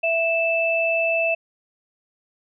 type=tone pair together; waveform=sine; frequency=661.1 / 2637 Hz; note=E5 / E7; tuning=+5 / 0 cents; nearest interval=2 octaves; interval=2395 cents; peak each=-21 dBFS; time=0.03-1.35 s; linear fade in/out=10 ms; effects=none